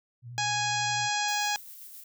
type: tone with vibrato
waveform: sine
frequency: 120.3 Hz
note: B2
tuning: 45 cents flat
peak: -39 dBFS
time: 0.22-1.1 s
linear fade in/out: 50 ms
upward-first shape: triangle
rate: 12 Hz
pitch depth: 58 cents each way
type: harmonic tone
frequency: 830 Hz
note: G#5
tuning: 1 cent flat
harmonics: 1 / 2 / 3 / 4 / 5 / 6 / 7 / 8 / 9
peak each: -30 / -33 / -35 / -36 / -37 / -38 / -38 / -39 / -40 dBFS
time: 0.38-1.56 s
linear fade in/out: 0 ms
type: noise with tremolo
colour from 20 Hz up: violet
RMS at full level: -45 dBFS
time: 1.28-2.04 s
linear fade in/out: 5 ms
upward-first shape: square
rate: 7.6 Hz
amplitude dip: 25%
effects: none